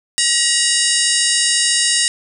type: harmonic tone with a mistuned harmonic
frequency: 954 Hz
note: A#5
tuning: 40 cents sharp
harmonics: 2 / 3 / 4 / 5 / 6 / 7 / 8 / 9 / 10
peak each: -22 / -22 / -22 / -22 / -22 / -22 / -22 / -22 / -22 dBFS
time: 0.18-2.08 s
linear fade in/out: 0 ms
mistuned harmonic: 6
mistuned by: -87 cents
effects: none